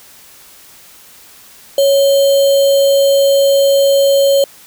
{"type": "tone with sample-and-hold", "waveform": "sine", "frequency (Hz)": 554.4, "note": "C#5", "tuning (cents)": 0, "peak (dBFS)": -7, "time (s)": [1.78, 4.44], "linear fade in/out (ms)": 2, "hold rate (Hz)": 3675, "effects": ["white hiss -41 dBFS RMS until 4.66 s"]}